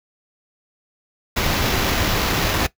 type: noise with sample-and-hold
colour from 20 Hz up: pink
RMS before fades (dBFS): -20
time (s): 1.36-2.67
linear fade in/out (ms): 10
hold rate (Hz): 8820
effects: noise-tail reverb RT60 0.1 s tail -17 dB re dry